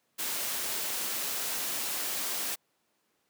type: noise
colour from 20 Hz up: white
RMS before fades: -33 dBFS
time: 0.18-2.56 s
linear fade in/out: 20 ms
effects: pink hiss -74 dBFS RMS until 3.29 s + high-pass 200 Hz 12 dB/octave